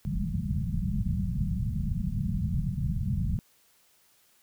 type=low-pass noise; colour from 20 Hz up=white; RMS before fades=-29 dBFS; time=0.05-3.39 s; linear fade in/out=0 ms; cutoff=210 Hz; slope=96 dB/octave; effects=white hiss -64 dBFS RMS until 4.42 s